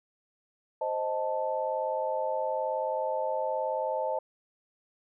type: chord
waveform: sine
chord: A diminished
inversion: first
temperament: equal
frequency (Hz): 523.3 / 622.3 / 880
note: C5 / Eb5 / A5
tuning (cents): 0 / 0 / 0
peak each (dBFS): -32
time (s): 0.81-4.19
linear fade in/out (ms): 5
effects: none